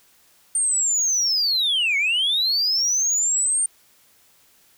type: linear two-way sweep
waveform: sine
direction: down then up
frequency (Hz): 8870 to 2164 to 8870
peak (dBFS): -16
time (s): 0.55-3.66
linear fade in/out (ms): 2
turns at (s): 1.97
effects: tanh soft clip ceiling -16 dBFS + white hiss -57 dBFS RMS until 4.77 s